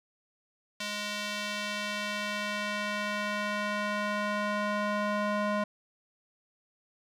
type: tone with band-pass filter sweep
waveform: square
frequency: 207.7 Hz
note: G#3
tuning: in tune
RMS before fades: -32 dBFS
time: 0.8-5.64 s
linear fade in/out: 5 ms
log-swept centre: 3700 to 920 Hz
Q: 0.87
effects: none